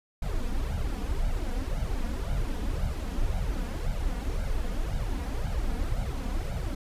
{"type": "noise with flanger", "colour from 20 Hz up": "brown", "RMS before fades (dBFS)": -29, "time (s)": [0.22, 6.75], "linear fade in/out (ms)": 5, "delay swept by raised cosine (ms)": [1.3, 4.2], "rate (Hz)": 1.9, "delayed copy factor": 0.8, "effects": ["resampled to 32000 Hz"]}